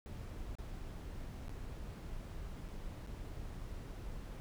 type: noise with dropouts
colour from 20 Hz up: brown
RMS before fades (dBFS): -45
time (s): 0.06-4.4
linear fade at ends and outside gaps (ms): 0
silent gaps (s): 0.553-0.585 / 1.482-1.494 / 2.681-2.687 / 3.065-3.073
effects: none